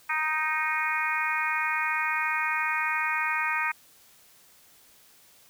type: harmonic tone with a mistuned harmonic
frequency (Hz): 311.5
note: D#4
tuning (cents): +2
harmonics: 3 / 4 / 5 / 6 / 7 / 8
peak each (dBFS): -32 / -32 / -32 / -32 / -32 / -32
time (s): 0.09-3.72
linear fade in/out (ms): 10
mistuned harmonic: 8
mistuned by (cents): -24
effects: white hiss -57 dBFS RMS until 5.49 s